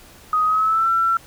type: tone with pitch glide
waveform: sine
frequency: 1252 to 1349.6 Hz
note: D#6 to E6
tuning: +10 to +40 cents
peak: -15 dBFS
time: 0.33-1.17 s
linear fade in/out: 2 ms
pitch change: +130 cents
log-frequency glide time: 0.45-0.9 s
effects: pink hiss -46 dBFS RMS until 1.26 s